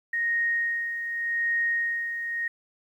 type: tone with tremolo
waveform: sine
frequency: 1864.7 Hz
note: A#6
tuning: in tune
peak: -22 dBFS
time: 0.13-2.48 s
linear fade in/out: 5 ms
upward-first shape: sine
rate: 0.85 Hz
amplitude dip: 55%
effects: 10-bit